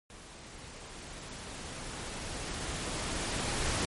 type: noise with level ramp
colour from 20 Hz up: pink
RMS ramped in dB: -50 to -31 dBFS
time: 0.1-3.85 s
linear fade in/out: 0 ms
effects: MP3 48 kbps